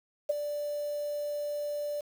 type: tone with ADSR envelope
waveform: sine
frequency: 587.3 Hz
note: D5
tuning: in tune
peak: -21 dBFS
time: 0.29-2.01 s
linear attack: 11 ms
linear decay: 16 ms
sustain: -10 dB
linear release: 7 ms
effects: 8-bit